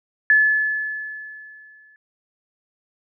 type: tone with exponential decay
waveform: sine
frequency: 1724 Hz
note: A6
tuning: 36 cents flat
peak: -10 dBFS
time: 0.3-1.96 s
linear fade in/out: 1 ms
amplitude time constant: 360 ms
effects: none